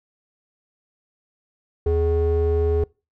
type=ring-modulated tone; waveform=triangle; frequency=170 Hz; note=F3; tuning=46 cents flat; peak=-12 dBFS; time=1.86-2.84 s; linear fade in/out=5 ms; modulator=248 Hz; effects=noise-tail reverb RT60 0.3 s tail -25 dB re dry

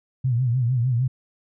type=tone with vibrato; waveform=sine; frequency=123.47 Hz; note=B2; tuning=in tune; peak=-18 dBFS; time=0.24-1.08 s; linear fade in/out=10 ms; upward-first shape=triangle; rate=6.6 Hz; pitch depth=140 cents each way; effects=none

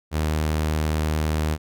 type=tone; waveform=sawtooth; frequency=77.4 Hz; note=D#2; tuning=9 cents flat; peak=-17 dBFS; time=0.11-1.58 s; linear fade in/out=50 ms; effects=none

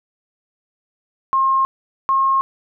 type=tone pair in turn; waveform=sine; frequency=1069 / 1076.4 Hz; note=C6 / C6; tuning=+37 / +49 cents; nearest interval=unison; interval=12 cents; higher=second; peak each=-13 dBFS; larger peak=neither; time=1.33-1.65 / 2.09-2.41 s; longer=neither; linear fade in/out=0 ms; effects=none

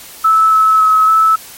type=tone with pitch steps; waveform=sine; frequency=1307 / 1298 / 1284 / 1307 Hz; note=E6 / E6 / E6 / E6; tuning=-15 / -27 / -46 / -15 cents; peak=-6 dBFS; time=0.24-1.36 s; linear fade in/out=10 ms; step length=280 ms; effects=white hiss -34 dBFS RMS until 1.57 s + MP3 64 kbps

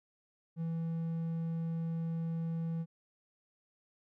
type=tone; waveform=triangle; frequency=164.81 Hz; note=E3; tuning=in tune; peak=-31 dBFS; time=0.56-2.86 s; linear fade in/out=50 ms; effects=none

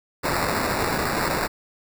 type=noise with sample-and-hold; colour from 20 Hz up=white; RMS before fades=-24 dBFS; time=0.23-1.48 s; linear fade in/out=20 ms; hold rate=3150 Hz; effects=none

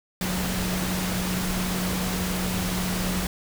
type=tone in noise; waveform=sine; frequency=183 Hz; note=F#3; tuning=19 cents flat; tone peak=-27 dBFS; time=0.21-3.27 s; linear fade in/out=2 ms; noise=pink; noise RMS=-29 dBFS; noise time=0.21-3.27 s; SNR=-1 dB; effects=none

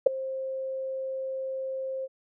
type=tone with ADSR envelope; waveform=sine; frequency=529 Hz; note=C5; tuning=19 cents sharp; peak=-10 dBFS; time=0.06-2.08 s; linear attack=8 ms; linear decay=7 ms; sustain=-20 dB; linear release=38 ms; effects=none

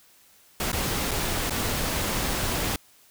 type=noise with dropouts; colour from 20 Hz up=pink; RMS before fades=-27 dBFS; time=0.6-2.76 s; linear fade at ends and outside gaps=2 ms; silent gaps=0.718-0.729 / 1.11-1.114 / 1.497-1.506 s; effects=white hiss -57 dBFS RMS until 3.1 s

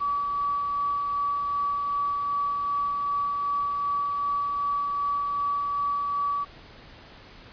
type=tone with tremolo; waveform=sine; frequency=1145 Hz; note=D6; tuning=44 cents flat; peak=-23 dBFS; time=0-6.45 s; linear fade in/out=20 ms; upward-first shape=sine; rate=2.6 Hz; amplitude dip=25%; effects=pink hiss -48 dBFS RMS until 7.52 s + resampled to 11025 Hz

